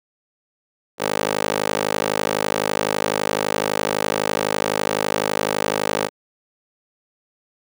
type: tone with high-pass filter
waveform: 15% pulse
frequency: 51.91 Hz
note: G#1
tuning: in tune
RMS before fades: -22 dBFS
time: 0.98-6.1 s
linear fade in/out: 50 ms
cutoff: 440 Hz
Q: 1.2
effects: none